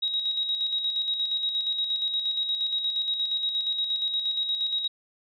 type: tone with tremolo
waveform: sine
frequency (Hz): 3808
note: A#7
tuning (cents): +36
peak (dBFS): -23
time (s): 0.02-4.88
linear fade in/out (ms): 10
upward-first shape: square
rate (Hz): 8.5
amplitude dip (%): 45
effects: none